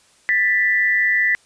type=tone pair together; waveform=sine; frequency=1770 / 1975.5 Hz; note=A6 / B6; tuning=+10 / 0 cents; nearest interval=major second; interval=190 cents; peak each=-19 / -16 dBFS; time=0.29-1.35 s; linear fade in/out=0 ms; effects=white hiss -55 dBFS RMS until 1.45 s + resampled to 22050 Hz